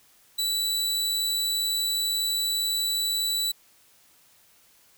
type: tone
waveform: sawtooth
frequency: 3951 Hz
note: B7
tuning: in tune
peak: -21 dBFS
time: 0.38-3.52 s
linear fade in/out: 10 ms
effects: white hiss -59 dBFS RMS until 4.97 s